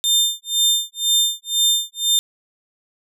sawtooth tone with tremolo, 3600 Hz, A7, 39 cents sharp, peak -10 dBFS, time 0.04-2.19 s, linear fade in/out 0 ms, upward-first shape sine, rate 2 Hz, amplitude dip 100%, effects none

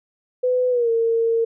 sine tone with pitch glide, 502 to 457.7 Hz, B4 to A#4, +28 to -32 cents, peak -16 dBFS, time 0.43-1.45 s, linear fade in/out 10 ms, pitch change -160 cents, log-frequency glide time 0.7-0.9 s, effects none

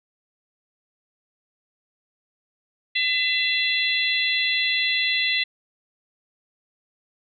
harmonic tone with a mistuned harmonic, 673 Hz, E5, 36 cents sharp, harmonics 3 / 4 / 5 / 6, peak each -24 / -25 / -26 / -27 dBFS, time 2.95-5.44 s, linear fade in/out 10 ms, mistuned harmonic 5, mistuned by +31 cents, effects none

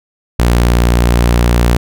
sawtooth tone, 59.3 Hz, A#1, 30 cents sharp, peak -4 dBFS, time 0.39-1.77 s, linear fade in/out 5 ms, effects none

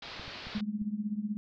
white low-pass noise, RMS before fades -44 dBFS, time 0.02-0.61 s, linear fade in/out 5 ms, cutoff 4700 Hz, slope 48 dB/octave
clicks, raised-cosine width 5 ms, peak -34 dBFS, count 5, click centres 0.196 / 0.28 / 0.47 / 0.579 / 0.817 s
sine tone with tremolo, 209.7 Hz, G#3, 17 cents sharp, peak -27 dBFS, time 0.55-1.37 s, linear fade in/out 0 ms, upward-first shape triangle, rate 16 Hz, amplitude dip 90%
effects none

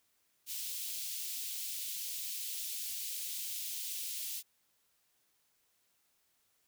white high-pass noise, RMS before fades -40 dBFS, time 0.46-4.43 s, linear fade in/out 50 ms, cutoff 2800 Hz, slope 24 dB/octave, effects white hiss -75 dBFS RMS until 6.67 s

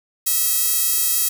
sawtooth tone with high-pass filter, 647 Hz, E5, 32 cents flat, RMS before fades -19 dBFS, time 0.26-1.29 s, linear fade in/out 10 ms, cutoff 10000 Hz, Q 0.6, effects none

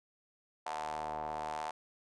sawtooth ring-modulated tone, 76.9 Hz, D#2, 20 cents flat, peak -30 dBFS, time 0.66-1.71 s, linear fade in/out 5 ms, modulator 807 Hz, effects resampled to 22050 Hz

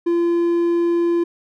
triangle tone, 342.3 Hz, F4, 35 cents flat, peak -13 dBFS, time 0.06-1.24 s, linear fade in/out 10 ms, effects none

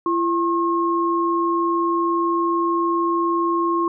sine tone pair together, 339.1 / 1076.6 Hz, E4 / C6, +49 / +49 cents, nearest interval octave + minor sixth, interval 2000 cents, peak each -20 dBFS, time 0.06-3.88 s, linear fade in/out 2 ms, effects none

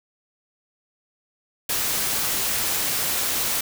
white noise, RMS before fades -24 dBFS, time 1.69-3.61 s, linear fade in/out 5 ms, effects none

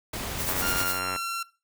pink noise, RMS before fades -33 dBFS, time 0.13-0.84 s, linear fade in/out 5 ms
blue noise with tremolo, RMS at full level -28 dBFS, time 0.37-1 s, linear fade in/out 50 ms, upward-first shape sine, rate 10 Hz, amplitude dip 60%
click train, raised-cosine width 0.5 ms, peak -17 dBFS, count 63, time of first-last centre 0.49-1.161 s, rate 92.4 Hz
sawtooth tone with pitch glide, 1400 to 1360.9 Hz, F6 to F6, +4 to -45 cents, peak -25 dBFS, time 0.62-1.43 s, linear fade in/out 5 ms, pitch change -49 cents, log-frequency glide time 0.84-1.14 s
effects noise-tail reverb RT60 0.3 s tail -18 dB re dry

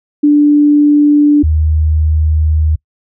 sine tone pair in turn, 293.7 / 77.79 Hz, D4 / D#2, 0 / 0 cents, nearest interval octave + major seventh, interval 2300 cents, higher first, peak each -4 / -8 dBFS, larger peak first, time 0.23-1.43 / 1.43-2.76 s, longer second, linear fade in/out 10 ms, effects noise-tail reverb RT60 0.1 s tail -25 dB re dry

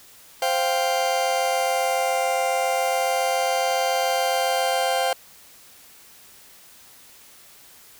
40% pulse chord, C suspended fourth, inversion none, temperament just, 523.3 / 697.7 / 784.9 Hz, C5 / F5 / G5, 0 / -2 / +2 cents, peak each -24 dBFS, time 0.42-5.13 s, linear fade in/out 2 ms, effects white hiss -49 dBFS RMS until 7.99 s

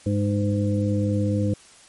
harmonic tone with a mistuned harmonic, 102 Hz, G#2, 31 cents flat, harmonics 1 / 2 / 3 / 5, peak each -22 / -25 / -27 / -29 dBFS, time 0.06-1.54 s, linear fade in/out 5 ms, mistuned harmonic 2, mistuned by +16 cents, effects white hiss -50 dBFS RMS until 1.88 s + MP3 48 kbps

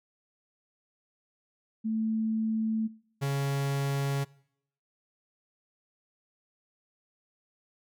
sine / 45% pulse tone pair in turn, 220.8 / 139.1 Hz, A3 / C#3, +6 / +6 cents, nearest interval minor sixth, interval 800 cents, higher first, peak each -27 dBFS, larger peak neither, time 1.84-2.88 / 3.21-4.25 s, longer neither, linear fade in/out 20 ms, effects noise-tail reverb RT60 0.7 s tail -23 dB re dry

